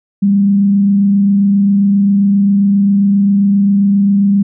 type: tone with frequency modulation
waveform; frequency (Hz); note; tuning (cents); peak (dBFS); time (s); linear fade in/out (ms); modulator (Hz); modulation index
sine; 199.6; G3; +32; -7; 0.22-4.43; 10; 27.5; 0.22
effects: none